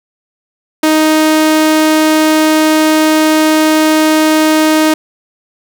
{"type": "tone", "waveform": "sawtooth", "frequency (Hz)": 311.8, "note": "D#4", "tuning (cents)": 4, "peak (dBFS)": -3, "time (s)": [0.83, 4.94], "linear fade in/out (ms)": 5, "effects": []}